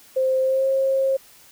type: tone with pitch glide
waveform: sine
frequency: 523 to 536.2 Hz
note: C5 to C5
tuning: -1 to +42 cents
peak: -17 dBFS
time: 0.16-1.17 s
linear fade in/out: 10 ms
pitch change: +43 cents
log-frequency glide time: 0.42-0.67 s
effects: white hiss -50 dBFS RMS until 1.51 s